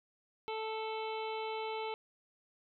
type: harmonic tone with a mistuned harmonic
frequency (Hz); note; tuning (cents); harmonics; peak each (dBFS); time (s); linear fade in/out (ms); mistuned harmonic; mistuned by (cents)
440; A4; 0; 1 / 2 / 3 / 5 / 6 / 7 / 8 / 9; -39 / -40 / -49 / -48 / -50 / -51 / -57 / -53; 0.48-1.94; 0; 8; -18
effects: none